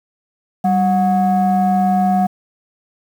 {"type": "tone pair together", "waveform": "sine", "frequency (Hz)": [193.35, 730], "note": ["G3", "F#5"], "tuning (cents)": [-24, -24], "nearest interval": "octave + major seventh", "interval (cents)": 2300, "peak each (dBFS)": -13, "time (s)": [0.64, 2.27], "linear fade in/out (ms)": 10, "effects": ["tanh soft clip ceiling -8 dBFS", "7-bit"]}